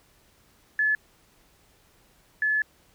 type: tone pair in turn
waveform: sine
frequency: 1721 / 1721 Hz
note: A6 / A6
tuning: -39 / -39 cents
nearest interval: unison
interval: 0 cents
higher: neither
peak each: -20 / -21 dBFS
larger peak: first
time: 0.79-0.95 / 2.42-2.62 s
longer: second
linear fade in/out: 2 ms
effects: pink hiss -61 dBFS RMS until 2.94 s